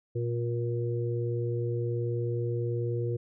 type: harmonic tone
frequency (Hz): 118.7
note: A#2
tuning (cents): +32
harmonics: 1 / 3 / 4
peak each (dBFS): -29 / -34 / -35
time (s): 0.15-3.17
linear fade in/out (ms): 10
effects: none